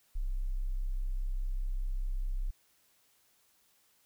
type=tone; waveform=sine; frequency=32.45 Hz; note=C1; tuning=13 cents flat; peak=-30 dBFS; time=0.15-2.51 s; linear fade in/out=10 ms; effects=white hiss -69 dBFS RMS until 4.05 s